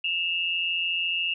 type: tone pair together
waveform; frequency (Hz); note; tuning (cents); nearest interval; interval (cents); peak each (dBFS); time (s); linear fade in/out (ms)
sine; 2665 / 2839; E7 / F7; +18 / +28; minor second; 110; -27; 0.04-1.34; 5
effects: none